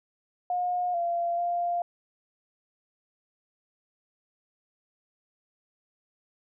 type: tone with pitch steps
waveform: sine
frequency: 717 / 688 / 697 Hz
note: F5 / F5 / F5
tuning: +45 / -26 / -4 cents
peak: -25 dBFS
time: 0.5-1.82 s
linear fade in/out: 2 ms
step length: 440 ms
effects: none